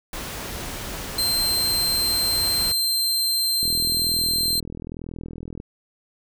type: noise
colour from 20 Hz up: pink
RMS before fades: -32 dBFS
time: 0.13-2.72 s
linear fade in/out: 2 ms
type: tone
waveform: sawtooth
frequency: 4137 Hz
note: C8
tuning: 20 cents flat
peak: -17 dBFS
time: 1.18-4.6 s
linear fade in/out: 5 ms
type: click train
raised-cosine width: 3 ms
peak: -21 dBFS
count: 82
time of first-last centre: 3.63-5.601 s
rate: 41.1 Hz
effects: none